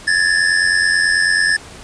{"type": "tone pair together", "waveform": "square", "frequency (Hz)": [1691.8, 1781], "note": ["G#6", "A6"], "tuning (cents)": [32, 21], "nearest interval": "minor second", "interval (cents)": 89, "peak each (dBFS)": -16, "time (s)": [0.07, 1.57], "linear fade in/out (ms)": 10, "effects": ["pink hiss -37 dBFS RMS until 1.83 s", "resampled to 22050 Hz"]}